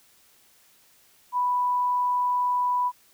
sine tone, 987.8 Hz, B5, in tune, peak -21 dBFS, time 1.32-2.92 s, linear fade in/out 50 ms, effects white hiss -59 dBFS RMS until 3.13 s

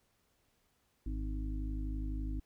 harmonic tone, 51.91 Hz, G#1, in tune, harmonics 1 / 2 / 3 / 5 / 6, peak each -35 / -48 / -52 / -45 / -47 dBFS, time 1.06-2.4 s, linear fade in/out 5 ms, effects pink hiss -75 dBFS RMS until 2.45 s

